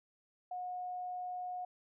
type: tone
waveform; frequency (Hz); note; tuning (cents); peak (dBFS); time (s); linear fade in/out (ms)
sine; 725; F#5; -35; -38; 0.51-1.65; 5
effects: none